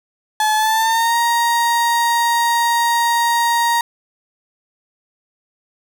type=tone with pitch glide; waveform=35% pulse; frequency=860 to 937.8 Hz; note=A5 to A#5; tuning=-40 to +10 cents; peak=-12 dBFS; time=0.4-3.81 s; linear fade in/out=2 ms; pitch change=+150 cents; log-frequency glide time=0.56-1.17 s; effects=none